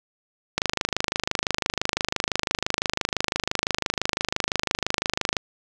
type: click train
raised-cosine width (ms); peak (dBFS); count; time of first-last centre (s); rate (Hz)
0.2; -4; 125; 0.58-5.368; 25.9
effects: none